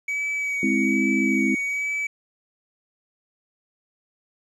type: tone with vibrato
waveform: triangle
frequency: 2270 Hz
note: C#7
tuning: 41 cents sharp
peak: -22 dBFS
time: 0.08-2.07 s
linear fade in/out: 5 ms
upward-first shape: sine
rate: 1.2 Hz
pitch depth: 21 cents each way
type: chord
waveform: sine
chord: Ab augmented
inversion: none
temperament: equal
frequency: 207.7 / 261.6 / 329.6 Hz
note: Ab3 / C4 / E4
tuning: 0 / 0 / 0 cents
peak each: -24 / -23 / -25 dBFS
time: 0.63-1.55 s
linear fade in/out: 2 ms
effects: resampled to 24000 Hz + 9-bit